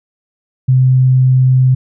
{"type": "tone", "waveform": "sine", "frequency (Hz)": 129.2, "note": "C3", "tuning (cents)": -21, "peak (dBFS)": -6, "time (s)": [0.68, 1.75], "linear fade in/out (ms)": 10, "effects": []}